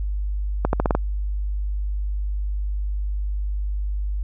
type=accelerating click train; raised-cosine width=1 ms; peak=-5 dBFS; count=6; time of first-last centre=0.65-0.95 s; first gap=81 ms; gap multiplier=0.85; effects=added 50 Hz sine -22 dBFS peak until 4.23 s